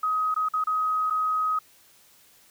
sine tone with dropouts, 1262 Hz, D#6, 24 cents sharp, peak -22 dBFS, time 0.03-1.59 s, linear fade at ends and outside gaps 5 ms, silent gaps 0.343-0.362 / 0.487-0.536 / 0.64-0.67 / 1.1-1.106 s, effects white hiss -57 dBFS RMS until 2.5 s

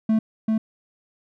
triangle tone with echo, 220 Hz, A3, in tune, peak -14 dBFS, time 0.09-0.19 s, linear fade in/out 5 ms, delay 390 ms, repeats 1, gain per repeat -2 dB, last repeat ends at 0.58 s, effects none

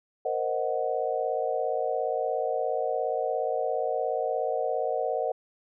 sine chord, C half-diminished seventh, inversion third, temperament equal, 466.2 / 523.3 / 622.3 / 740 Hz, Bb4 / C5 / Eb5 / Gb5, 0 / 0 / 0 / 0 cents, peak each -31 dBFS, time 0.25-5.32 s, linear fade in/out 5 ms, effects none

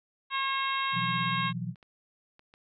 harmonic tone, 540 Hz, C#5, 45 cents flat, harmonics 2 / 3 / 4 / 5 / 6 / 7, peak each -30 / -36 / -36 / -36 / -39 / -37 dBFS, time 0.3-1.53 s, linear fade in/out 50 ms
sine chord, B suspended fourth, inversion none, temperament equal with one note detuned, 123.47 / 164.81 / 181.71 Hz, B2 / E3 / F#3, 0 / 0 / -31 cents, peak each -36 dBFS, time 0.92-1.75 s, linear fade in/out 50 ms
clicks, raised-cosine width 0.3 ms, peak -39 dBFS, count 6, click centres 1.233 / 1.321 / 1.758 / 1.828 / 2.394 / 2.539 s
effects none

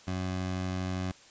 20% pulse tone, 92.5 Hz, F#2, in tune, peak -26 dBFS, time 0.07-1.12 s, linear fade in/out 10 ms, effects white hiss -55 dBFS RMS until 1.3 s + resampled to 16000 Hz

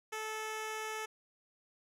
10% pulse tone with low-pass filter, 435.7 Hz, A4, 17 cents flat, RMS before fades -40 dBFS, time 0.12-1.06 s, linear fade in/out 10 ms, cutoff 12000 Hz, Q 0.72, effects none

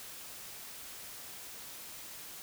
silence, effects white hiss -47 dBFS RMS until 2.42 s

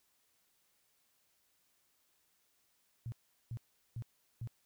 sine tone bursts, 116.54 Hz, A#2, in tune, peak -38 dBFS, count 4, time 3.06-4.474 s, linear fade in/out 0 ms, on 61 ms, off 390 ms, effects white hiss -75 dBFS RMS until 4.65 s

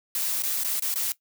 blue noise with dropouts, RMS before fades -27 dBFS, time 0.15-1.12 s, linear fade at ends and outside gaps 1 ms, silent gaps 0.422-0.435 / 0.636-0.646 / 0.797-0.822 / 0.941-0.958 s, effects noise-tail reverb RT60 0.1 s tail -17 dB re dry

